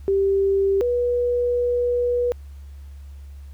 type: tone pair in turn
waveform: sine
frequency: 392 / 486.6 Hz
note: G4 / B4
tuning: 0 / -26 cents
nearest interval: major third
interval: 374 cents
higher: second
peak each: -16 / -18 dBFS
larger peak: first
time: 0.08-0.81 / 0.81-2.32 s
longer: second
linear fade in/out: 0 ms
effects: added 70 Hz sine -36 dBFS peak until 3.53 s + pink hiss -59 dBFS RMS until 3.53 s